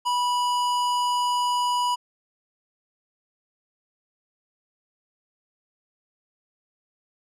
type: tone with hard clipping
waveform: sine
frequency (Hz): 980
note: B5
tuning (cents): -14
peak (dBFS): -23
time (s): 0.05-1.96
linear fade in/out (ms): 20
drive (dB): 15
effects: none